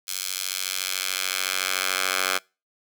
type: tone with high-pass filter sweep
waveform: 10% pulse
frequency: 93.7 Hz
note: F#2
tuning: 22 cents sharp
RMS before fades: -27 dBFS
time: 0.07-2.39 s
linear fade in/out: 20 ms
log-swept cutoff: 4800 to 1200 Hz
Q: 0.74
effects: noise-tail reverb RT60 0.3 s tail -26 dB re dry